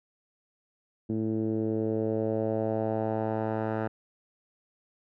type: tone with low-pass filter sweep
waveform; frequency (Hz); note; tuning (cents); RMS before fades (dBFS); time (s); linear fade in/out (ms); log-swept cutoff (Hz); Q
10% pulse; 110; A2; 0; -29; 1.09-3.88; 10; 290 to 1200; 2.2
effects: none

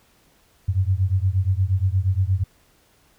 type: beating tone pair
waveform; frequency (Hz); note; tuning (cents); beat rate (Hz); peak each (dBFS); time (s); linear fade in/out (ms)
sine; 91 / 99.5; F#2 / G2; -28 / +26; 8.5; -20 / -21; 0.68-2.44; 10
effects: pink hiss -59 dBFS RMS until 3.18 s

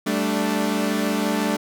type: chord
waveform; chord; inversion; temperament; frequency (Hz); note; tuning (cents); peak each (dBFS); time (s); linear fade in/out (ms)
sawtooth; G suspended second; none; equal with one note detuned; 194.31 / 220 / 293.7; G3 / A3 / D4; -15 / 0 / 0; -22 / -20 / -21; 0.06-1.57; 10
effects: none

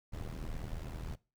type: noise with amplitude modulation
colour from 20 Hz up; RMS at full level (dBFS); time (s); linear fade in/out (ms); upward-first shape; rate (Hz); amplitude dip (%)
brown; -37; 0.12-1.16; 20; sine; 78.9; 80
effects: noise-tail reverb RT60 0.3 s tail -21 dB re dry

